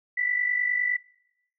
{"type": "tone with amplitude modulation", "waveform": "sine", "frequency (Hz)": 1975.5, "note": "B6", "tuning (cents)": 0, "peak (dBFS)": -20, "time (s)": [0.17, 0.97], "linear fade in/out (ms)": 10, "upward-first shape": "sine", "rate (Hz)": 49.8, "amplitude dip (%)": 70, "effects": ["noise-tail reverb RT60 0.9 s tail -23 dB re dry"]}